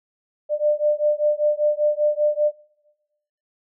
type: beating tone pair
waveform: sine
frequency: 595 / 600.1 Hz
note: D5 / D5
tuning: +22 / +37 cents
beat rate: 5.1 Hz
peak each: -20 dBFS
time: 0.49-2.52 s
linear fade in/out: 50 ms
effects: noise-tail reverb RT60 1.0 s tail -21 dB re dry